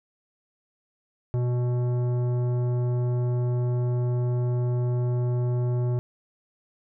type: tone with tanh clipping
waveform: triangle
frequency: 122.8 Hz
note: B2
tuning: 9 cents flat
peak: -24 dBFS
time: 1.34-5.99 s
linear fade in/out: 0 ms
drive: 17 dB
effects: none